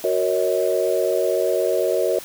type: chord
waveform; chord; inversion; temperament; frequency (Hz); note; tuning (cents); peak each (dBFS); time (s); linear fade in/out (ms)
sine; D# minor seventh; first; equal with one note detuned; 370 / 466.2 / 554.4 / 634.6; F#4 / A#4 / C#5 / D#5; 0 / 0 / 0 / +34; -23; 0.04-2.19; 2
effects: white hiss -38 dBFS RMS until 2.24 s